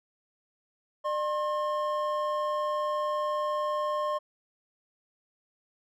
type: tone pair together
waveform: triangle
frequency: 600 / 1069.1 Hz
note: D5 / C6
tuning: +37 / +37 cents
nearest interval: minor seventh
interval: 1000 cents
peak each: -28 / -28 dBFS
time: 1.04-4.19 s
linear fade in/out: 20 ms
effects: none